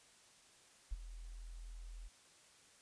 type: tone with ADSR envelope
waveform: sine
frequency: 41.71 Hz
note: E1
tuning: 21 cents sharp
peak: -34 dBFS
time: 0.91-2.09 s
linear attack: 17 ms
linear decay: 23 ms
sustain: -13 dB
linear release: 23 ms
effects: white hiss -65 dBFS RMS until 2.81 s + resampled to 22050 Hz